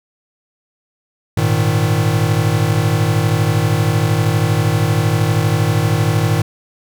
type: chord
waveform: square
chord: Ab suspended second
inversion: none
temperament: equal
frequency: 103.83 / 116.54 / 155.56 Hz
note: Ab2 / Bb2 / Eb3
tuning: 0 / 0 / 0 cents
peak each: -18 dBFS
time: 1.37-6.42 s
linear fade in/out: 5 ms
effects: none